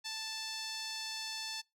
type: tone with band-pass filter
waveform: sawtooth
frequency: 881 Hz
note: A5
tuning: 2 cents sharp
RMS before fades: -41 dBFS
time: 0.04-1.62 s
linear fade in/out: 20 ms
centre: 4800 Hz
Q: 2.1
effects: noise-tail reverb RT60 0.2 s tail -23 dB re dry